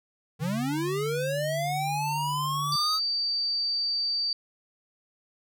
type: linear sweep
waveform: square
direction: up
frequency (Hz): 146.83 to 1288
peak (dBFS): -28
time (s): 0.39-3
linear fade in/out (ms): 50
type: tone with pitch glide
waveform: sine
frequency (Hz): 138.59 to 146.83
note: C#3 to D3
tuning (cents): 0 to 0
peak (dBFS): -32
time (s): 0.4-2.76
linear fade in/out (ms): 5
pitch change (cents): +100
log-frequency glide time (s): 0.6-0.71
type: tone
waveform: sine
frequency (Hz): 4629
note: D8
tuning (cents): -26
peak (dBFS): -25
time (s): 2.72-4.33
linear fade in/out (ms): 2
effects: none